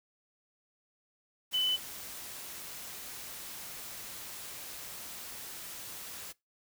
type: tone in noise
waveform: sine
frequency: 3011 Hz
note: F#7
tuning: 30 cents sharp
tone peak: -26 dBFS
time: 1.53-1.77 s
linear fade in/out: 20 ms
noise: white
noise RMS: -44 dBFS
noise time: 1.51-6.33 s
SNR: +15 dB
effects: noise-tail reverb RT60 0.2 s tail -22 dB re dry